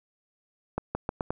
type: accelerating click train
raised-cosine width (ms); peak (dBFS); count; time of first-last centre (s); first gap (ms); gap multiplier
1; -14; 5; 0.78-1.305; 170; 0.83
effects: none